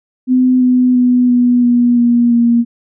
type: tone with pitch steps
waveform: sine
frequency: 254.3 / 251.1 / 247.9 / 244.8 / 241.7 / 238.6 / 235.6 Hz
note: C4 / B3 / B3 / B3 / B3 / A#3 / A#3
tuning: -49 / +29 / +7 / -15 / -37 / +41 / +19 cents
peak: -7 dBFS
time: 0.27-2.65 s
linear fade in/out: 50 ms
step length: 340 ms
effects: none